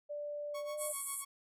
sine tone with pitch glide, 587.3 to 601 Hz, D5 to D5, 0 to +40 cents, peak -38 dBFS, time 0.09-0.93 s, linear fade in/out 20 ms, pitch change +40 cents, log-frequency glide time 0.65-0.76 s
sawtooth tone with tremolo, 1108.7 Hz, C#6, in tune, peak -40 dBFS, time 0.54-1.25 s, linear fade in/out 10 ms, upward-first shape sine, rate 7.4 Hz, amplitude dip 85%
pink band-pass noise, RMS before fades -41 dBFS, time 0.77-1.25 s, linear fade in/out 50 ms, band 7700 to 12000 Hz, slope 96 dB/octave
effects none

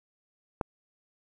click, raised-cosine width 1 ms, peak -14 dBFS, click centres 0.612 s, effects 9-bit

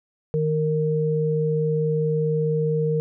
sine tone pair together, 155.9 / 462.3 Hz, D#3 / A#4, +4 / -14 cents, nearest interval octave + perfect fifth, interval 1882 cents, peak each -22 dBFS, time 0.34-3 s, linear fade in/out 0 ms, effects none

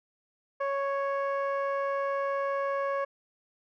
15% pulse tone with low-pass filter, 554.4 Hz, C#5, in tune, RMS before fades -30 dBFS, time 0.6-3.05 s, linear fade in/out 10 ms, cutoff 1100 Hz, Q 0.81, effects none

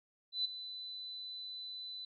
sine tone with ADSR envelope, 4002 Hz, B7, 22 cents sharp, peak -29 dBFS, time 0.32-2.05 s, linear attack 130 ms, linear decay 8 ms, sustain -13 dB, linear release 4 ms, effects MP3 32 kbps

